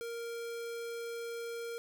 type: tone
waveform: square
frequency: 466.2 Hz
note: A#4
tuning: in tune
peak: -39 dBFS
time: 0.01-1.78 s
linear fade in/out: 0 ms
effects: none